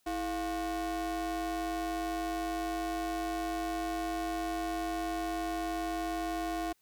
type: ring-modulated tone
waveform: square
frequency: 188.3 Hz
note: F#3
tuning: 31 cents sharp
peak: -30 dBFS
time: 0.06-6.73 s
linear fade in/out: 10 ms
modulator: 515 Hz
effects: white hiss -72 dBFS RMS until 6.81 s